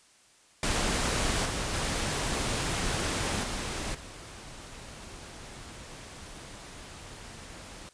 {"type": "noise with level steps", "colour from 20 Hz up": "pink", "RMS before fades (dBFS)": [-28, -32, -30, -34, -45], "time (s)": [0.63, 7.89], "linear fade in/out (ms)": 2, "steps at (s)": [1.45, 1.73, 3.43, 3.94], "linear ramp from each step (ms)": 10, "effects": ["white hiss -60 dBFS RMS until 7.93 s", "resampled to 22050 Hz"]}